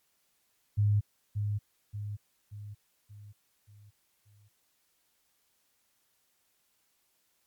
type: tone with echo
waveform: sine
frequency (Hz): 103.6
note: G#2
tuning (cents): -4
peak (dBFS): -22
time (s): 0.77-1.01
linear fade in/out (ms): 20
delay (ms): 580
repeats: 6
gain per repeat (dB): -6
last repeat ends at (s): 4.49
effects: white hiss -73 dBFS RMS until 7.46 s + MP3 96 kbps